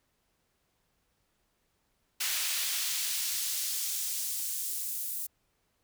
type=noise with high-pass filter sweep; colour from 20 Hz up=pink; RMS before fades=-33 dBFS; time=2.2-5.27 s; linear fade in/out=10 ms; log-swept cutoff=2300 to 11000 Hz; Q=0.72; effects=pink hiss -75 dBFS RMS until 5.83 s